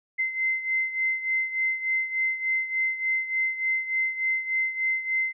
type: beating tone pair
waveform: sine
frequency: 2068 / 2071.4 Hz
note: C7 / C7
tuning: -21 / -18 cents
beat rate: 3.4 Hz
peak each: -25 / -30 dBFS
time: 0.18-5.33 s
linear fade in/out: 20 ms
effects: none